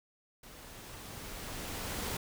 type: noise with level ramp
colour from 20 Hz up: pink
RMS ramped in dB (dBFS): -52 to -36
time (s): 0.43-2.17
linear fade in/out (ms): 5
effects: none